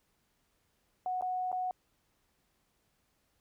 sine tone with dropouts, 736 Hz, F#5, 9 cents flat, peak -31 dBFS, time 1.06-1.71 s, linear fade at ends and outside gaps 1 ms, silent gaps 1.211-1.223 / 1.517-1.527 s, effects pink hiss -75 dBFS RMS until 3.4 s

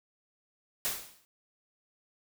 white noise with exponential decay, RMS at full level -29 dBFS, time 0.85-1.25 s, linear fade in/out 0 ms, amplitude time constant 85 ms, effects none

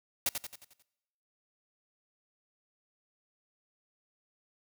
white noise with echo, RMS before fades -29 dBFS, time 0.26-0.29 s, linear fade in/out 2 ms, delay 89 ms, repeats 6, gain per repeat -6 dB, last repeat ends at 0.824 s, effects noise-tail reverb RT60 1.0 s tail -24 dB re dry

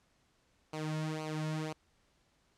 sawtooth tone with flanger, 155.56 Hz, D#3, in tune, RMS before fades -37 dBFS, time 0.73-1.73 s, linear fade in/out 5 ms, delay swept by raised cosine 0.56 to 2.56 ms, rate 2 Hz, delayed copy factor -0.75, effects pink hiss -72 dBFS RMS until 2.57 s + low-pass 8000 Hz 12 dB/octave

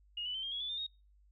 sine tone with pitch steps, 2866 / 2977 / 3093 / 3213 / 3338 / 3468 / 3603 / 3743 Hz, F7 / F#7 / G7 / G7 / G#7 / A7 / A7 / A#7, +44 / +10 / -24 / +42 / +8 / -26 / +40 / +6 cents, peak -36 dBFS, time 0.17-0.866 s, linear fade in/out 5 ms, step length 87 ms, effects noise-tail reverb RT60 0.3 s tail -24 dB re dry + added 50 Hz sine -62 dBFS peak until 1.31 s

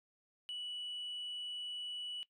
sine tone, 2950 Hz, F#7, 6 cents flat, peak -38 dBFS, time 0.49-2.23 s, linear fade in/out 0 ms, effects noise-tail reverb RT60 0.1 s tail -19 dB re dry + tanh soft clip ceiling -38 dBFS

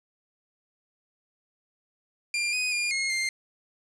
sawtooth tone with pitch steps, 2391 / 2495 / 2414 / 2155 / 2104 Hz, D7 / D#7 / D7 / C#7 / C7, +30 / +4 / +47 / -49 / +9 cents, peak -22 dBFS, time 2.34-3.29 s, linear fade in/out 2 ms, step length 190 ms, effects resampled to 22050 Hz + 9-bit

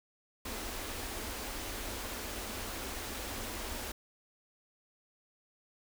pink band-stop noise, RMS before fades -40 dBFS, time 0.45-3.92 s, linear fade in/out 5 ms, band 100 to 200 Hz, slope 96 dB/octave, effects none

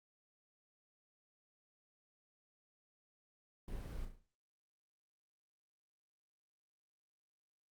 brown noise with echo, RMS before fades -45 dBFS, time 3.68-4.05 s, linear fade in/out 2 ms, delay 36 ms, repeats 6, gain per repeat -6 dB, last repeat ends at 4.266 s, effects Opus 24 kbps

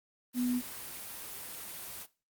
sine tone in noise, 246.9 Hz, B3, in tune, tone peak -28 dBFS, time 0.34-0.62 s, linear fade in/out 50 ms, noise white, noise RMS -43 dBFS, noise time 0.33-2.07 s, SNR +12 dB, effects noise-tail reverb RT60 0.3 s tail -18 dB re dry + Opus 32 kbps

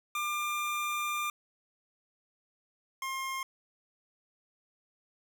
25% pulse tone pair in turn, 1196 / 1065.5 Hz, D6 / C6, +31 / +31 cents, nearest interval major second, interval 200 cents, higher first, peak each -27 / -30 dBFS, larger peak first, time 0.15-1.3 / 3.02-3.43 s, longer first, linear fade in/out 2 ms, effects none

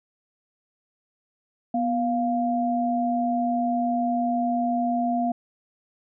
sine tone pair together, 244.3 / 698.5 Hz, B3 / F5, -19 / 0 cents, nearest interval octave + tritone, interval 1819 cents, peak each -24 dBFS, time 1.74-5.32 s, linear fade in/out 5 ms, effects none

